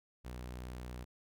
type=tone; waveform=sawtooth; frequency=61.74 Hz; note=B1; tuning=in tune; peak=-39 dBFS; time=0.24-1.05 s; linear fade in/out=20 ms; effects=none